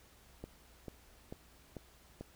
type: click train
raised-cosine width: 2 ms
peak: -30 dBFS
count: 5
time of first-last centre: 0.44-2.21 s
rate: 2.26 Hz
effects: added 60 Hz sine -65 dBFS peak until 2.35 s + pink hiss -63 dBFS RMS until 2.35 s